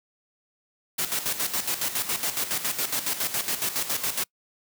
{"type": "noise with tremolo", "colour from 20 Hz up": "white", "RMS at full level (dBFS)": -26, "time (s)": [0.98, 4.24], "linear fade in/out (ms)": 10, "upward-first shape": "square", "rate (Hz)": 7.2, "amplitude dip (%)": 65, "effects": ["noise-tail reverb RT60 0.1 s tail -26 dB re dry", "high-pass 100 Hz 12 dB/octave"]}